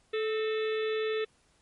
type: harmonic tone with a mistuned harmonic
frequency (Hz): 435.6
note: A4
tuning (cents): -17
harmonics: 1 / 3 / 4 / 5 / 6 / 7 / 8 / 9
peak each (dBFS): -28 / -42 / -41 / -45 / -43 / -52 / -43 / -49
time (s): 0.13-1.25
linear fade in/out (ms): 10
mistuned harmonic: 4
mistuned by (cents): +64
effects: pink hiss -67 dBFS RMS until 1.61 s + MP3 48 kbps